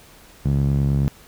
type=tone with band-pass filter; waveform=sawtooth; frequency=69.6 Hz; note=C#2; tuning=8 cents sharp; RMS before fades=-19 dBFS; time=0.45-1.08 s; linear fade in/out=0 ms; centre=150 Hz; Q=2.2; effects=pink hiss -48 dBFS RMS until 1.27 s